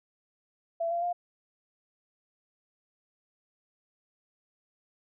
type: tone with pitch steps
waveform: sine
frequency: 670 / 686.5 / 703.3 Hz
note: E5 / F5 / F5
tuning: +28 / -30 / +12 cents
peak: -27 dBFS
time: 0.8-1.13 s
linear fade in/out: 10 ms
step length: 110 ms
effects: none